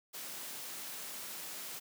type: noise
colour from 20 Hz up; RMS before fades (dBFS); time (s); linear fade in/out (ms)
white; -44; 0.13-1.8; 20
effects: high-pass 150 Hz 12 dB/octave